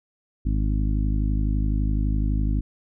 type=harmonic tone; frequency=51.91 Hz; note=G#1; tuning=in tune; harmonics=1 / 2 / 3 / 4 / 5 / 6; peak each=-21 / -28 / -32 / -33 / -32 / -37 dBFS; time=0.45-2.61 s; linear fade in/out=10 ms; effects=none